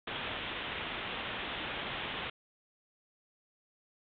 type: low-pass noise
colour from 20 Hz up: white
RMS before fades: -39 dBFS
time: 0.07-2.3 s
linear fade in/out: 5 ms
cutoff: 3600 Hz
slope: 96 dB/octave
effects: none